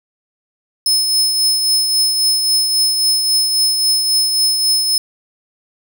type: tone with tremolo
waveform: sawtooth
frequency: 5200 Hz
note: E8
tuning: 24 cents flat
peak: -8 dBFS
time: 0.86-4.98 s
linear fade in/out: 2 ms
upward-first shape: triangle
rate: 3.7 Hz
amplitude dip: 45%
effects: none